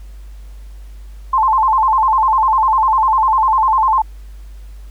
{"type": "tone with vibrato", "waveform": "sine", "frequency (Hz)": 961, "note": "B5", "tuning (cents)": -48, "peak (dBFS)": -10, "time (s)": [1.33, 4.02], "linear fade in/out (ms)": 5, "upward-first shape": "square", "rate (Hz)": 10, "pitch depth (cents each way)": 160, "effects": ["added 50 Hz sine -31 dBFS peak until 4.9 s", "pink hiss -52 dBFS RMS until 4.9 s"]}